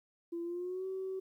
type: tone with pitch glide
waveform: sine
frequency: 340 to 379.4 Hz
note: F4 to F#4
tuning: -46 to +43 cents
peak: -35 dBFS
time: 0.32-1.2 s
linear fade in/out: 10 ms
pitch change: +189 cents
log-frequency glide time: 0.43-0.86 s
effects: tanh soft clip ceiling -31 dBFS + 12-bit